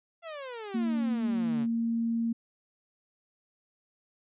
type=exponential sweep; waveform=sawtooth; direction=down; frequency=688 to 133.5 Hz; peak=-34 dBFS; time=0.22-1.67 s; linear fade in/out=50 ms
type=tone; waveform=sine; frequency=230.4 Hz; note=A#3; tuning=20 cents flat; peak=-26 dBFS; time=0.74-2.33 s; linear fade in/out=10 ms
effects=resampled to 8000 Hz